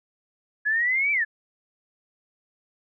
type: exponential two-way sweep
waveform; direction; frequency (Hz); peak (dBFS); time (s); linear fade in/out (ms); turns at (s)
sine; up then down; 1679 to 2349 to 1679; -20; 0.65-1.25; 20; 1.12
effects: none

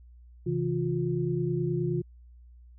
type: tone cluster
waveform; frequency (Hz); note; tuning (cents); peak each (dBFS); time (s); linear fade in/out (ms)
sine; 134.8 / 164.3 / 354.4; C#3 / E3 / F4; -48 / -5 / +25; -30; 0.46-2.02; 10
effects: added 60 Hz sine -49 dBFS peak until 2.78 s

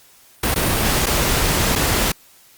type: noise with dropouts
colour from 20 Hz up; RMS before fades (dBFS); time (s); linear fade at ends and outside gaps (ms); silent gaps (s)
pink; -18; 0.43-2.12; 5; 0.544-0.558 / 1.06-1.066 / 1.754-1.758
effects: white hiss -50 dBFS RMS until 2.57 s + Opus 48 kbps

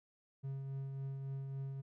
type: tone with tremolo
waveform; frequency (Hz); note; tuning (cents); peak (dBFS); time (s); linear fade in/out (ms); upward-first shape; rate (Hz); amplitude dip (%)
triangle; 136; C#3; -33; -36; 0.43-1.82; 20; triangle; 3.6; 35
effects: none

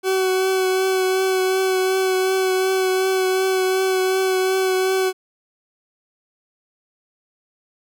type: tone with vibrato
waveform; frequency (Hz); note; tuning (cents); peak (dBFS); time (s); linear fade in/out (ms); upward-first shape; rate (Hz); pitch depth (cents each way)
40% pulse; 376.8; F#4; +32; -16; 0.03-5.13; 50; triangle; 2.7; 19
effects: none

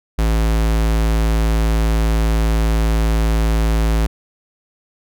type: tone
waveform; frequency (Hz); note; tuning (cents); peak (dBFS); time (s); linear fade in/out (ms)
square; 55; A1; 0; -14; 0.18-4.07; 10
effects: none

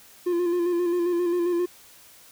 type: tone with vibrato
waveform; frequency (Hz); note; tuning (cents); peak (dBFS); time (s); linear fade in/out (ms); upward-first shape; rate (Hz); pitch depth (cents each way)
triangle; 349.2; F4; 0; -19; 0.26-1.66; 10; square; 7.5; 32
effects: white hiss -51 dBFS RMS until 2.31 s

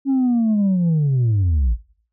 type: linear sweep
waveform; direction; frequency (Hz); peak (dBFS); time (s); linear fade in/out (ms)
sine; down; 277.2 to 49; -12; 0.05-1.77; 50
effects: noise-tail reverb RT60 0.5 s tail -20 dB re dry + tanh soft clip ceiling -13 dBFS

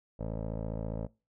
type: tone with low-pass filter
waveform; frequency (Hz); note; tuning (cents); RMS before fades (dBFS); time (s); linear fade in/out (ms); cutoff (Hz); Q
15% pulse; 54.9; A1; -3; -36; 0.19-1.07; 10; 590; 2.1
effects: noise-tail reverb RT60 0.3 s tail -23 dB re dry

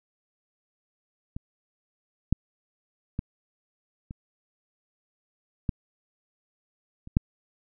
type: clicks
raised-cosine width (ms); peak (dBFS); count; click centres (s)
5; -22 / -8 / -16 / -25 / -13 / -29 / -7; 7; 1.365 / 2.326 / 3.191 / 4.109 / 5.692 / 7.074 / 7.169
effects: none

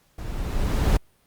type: noise with level ramp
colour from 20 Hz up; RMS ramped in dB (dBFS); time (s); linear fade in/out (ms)
brown; -33 to -17; 0.18-0.97; 5
effects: pink hiss -63 dBFS RMS until 1.26 s + Opus 48 kbps

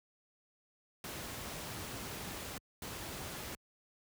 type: noise bursts at uneven times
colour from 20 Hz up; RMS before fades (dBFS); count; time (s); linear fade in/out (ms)
pink; -43; 2; 1.04-2.58 / 2.82-3.55; 2
effects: high-pass 60 Hz 12 dB/octave

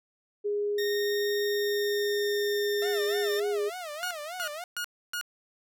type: tone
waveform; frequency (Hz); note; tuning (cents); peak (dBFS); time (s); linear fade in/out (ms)
sine; 411.9; G#4; -14; -26; 0.44-3.7; 20
type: tone with pitch glide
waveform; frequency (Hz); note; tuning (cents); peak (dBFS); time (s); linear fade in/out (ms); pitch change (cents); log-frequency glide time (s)
20% pulse; 1847 to 1804.8; A#6 to A6; -16 to +44; -27; 0.78-3.4; 5; -40; 1.43-2.99
type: tone with vibrato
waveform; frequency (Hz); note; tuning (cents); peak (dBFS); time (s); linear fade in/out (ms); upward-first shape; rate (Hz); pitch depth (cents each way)
sawtooth; 659.3; E5; 0; -32; 2.82-4.64; 2; sine; 3.4; 200
type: tone bursts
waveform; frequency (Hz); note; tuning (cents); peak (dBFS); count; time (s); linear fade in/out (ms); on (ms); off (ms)
sawtooth; 1438; F#6; -50; -27; 4; 4.03-5.212; 0; 78; 290
effects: none

